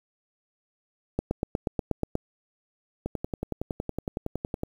two click trains, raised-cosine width 2 ms, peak -12 / -16 dBFS, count 9 / 18, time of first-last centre 1.19-2.154 / 3.06-4.634 s, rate 8.3 / 10.8 Hz, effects 8-bit

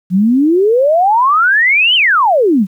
sine exponential two-way sweep, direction up then down, 174.1 to 3136 to 174.1 Hz, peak -7 dBFS, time 0.1-2.67 s, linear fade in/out 50 ms, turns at 1.95 s, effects 8-bit

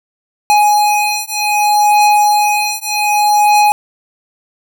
square beating tone pair, 834 / 834.65 Hz, G#5 / G#5, +7 / +8 cents, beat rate 0.65 Hz, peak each -13 dBFS, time 0.5-3.72 s, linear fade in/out 0 ms, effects none

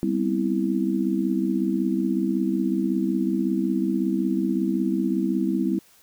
sine chord, C major seventh, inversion second, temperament just, 196.22 / 245.3 / 261.6 / 327 Hz, G3 / B3 / C4 / E4, +2 / -12 / 0 / -14 cents, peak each -25 / -29 / -27 / -25 dBFS, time 0.03-5.79 s, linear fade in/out 0 ms, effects white hiss -56 dBFS RMS until 6.02 s

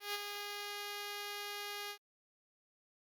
5% pulse tone with ADSR envelope, 410 Hz, G#4, 22 cents flat, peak -24 dBFS, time 0-1.98 s, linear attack 140 ms, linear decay 29 ms, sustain -6 dB, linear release 81 ms, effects Opus 32 kbps

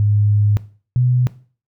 sine tone pair in turn, 103.8 / 124.84 Hz, G#2 / B2, 0 / +19 cents, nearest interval minor third, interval 319 cents, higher second, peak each -12 dBFS, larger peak neither, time 0-0.57 / 0.96-1.27 s, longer first, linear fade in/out 0 ms, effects noise-tail reverb RT60 0.4 s tail -17 dB re dry

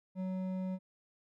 triangle tone with hard clipping, 186.6 Hz, F#3, 15 cents sharp, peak -36 dBFS, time 0.15-0.79 s, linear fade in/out 50 ms, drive 12 dB, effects none

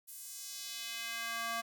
square tone with high-pass filter sweep, 230.4 Hz, A#3, 20 cents flat, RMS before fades -41 dBFS, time 0.07-1.62 s, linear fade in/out 20 ms, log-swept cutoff 11000 to 880 Hz, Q 1.2, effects none

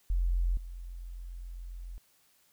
sine tone with level steps, 43.65 Hz, F1, in tune, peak -25 / -39 dBFS, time 0.1-1.98 s, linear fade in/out 0 ms, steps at 0.57 s, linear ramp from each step 2 ms, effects white hiss -67 dBFS RMS until 2.52 s

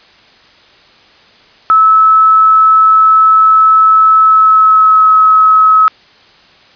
sine tone with pitch glide, 1301 to 1284.6 Hz, E6 to E6, -23 to -45 cents, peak -3 dBFS, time 1.7-5.88 s, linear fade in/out 0 ms, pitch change -22 cents, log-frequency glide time 4.17-5.1 s, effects white hiss -43 dBFS RMS until 6.75 s + resampled to 11025 Hz

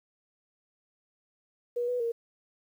sine tone with pitch steps, 482.2 / 493 / 465 Hz, B4 / B4 / A#4, -41 / -3 / -4 cents, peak -27 dBFS, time 1.76-2.12 s, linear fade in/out 10 ms, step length 120 ms, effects 10-bit

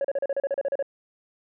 sine tone bursts, 555 Hz, C#5, 2 cents sharp, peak -20 dBFS, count 12, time 0.01-0.826 s, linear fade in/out 2 ms, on 35 ms, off 36 ms, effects tanh soft clip ceiling -21 dBFS

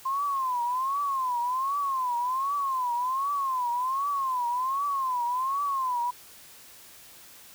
sine tone with vibrato, 1046.5 Hz, C6, in tune, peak -25 dBFS, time 0.05-6.11 s, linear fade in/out 10 ms, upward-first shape triangle, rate 1.3 Hz, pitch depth 180 cents each way, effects white hiss -50 dBFS RMS until 7.54 s

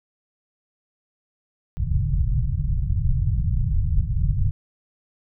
pink low-pass noise, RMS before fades -21 dBFS, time 1.77-4.51 s, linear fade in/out 0 ms, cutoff 150 Hz, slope 48 dB/octave, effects none

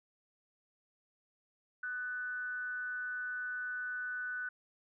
sine tone with amplitude modulation, 1492 Hz, F#6, 14 cents sharp, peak -34 dBFS, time 1.83-4.49 s, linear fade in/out 5 ms, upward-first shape sine, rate 252 Hz, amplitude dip 45%, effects none

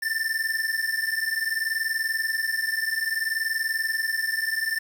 square tone pair together, 1773 / 1793.6 Hz, A6 / A6, +13 / +33 cents, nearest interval unison, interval 20 cents, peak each -28 dBFS, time 0.02-4.79 s, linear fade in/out 10 ms, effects 8-bit

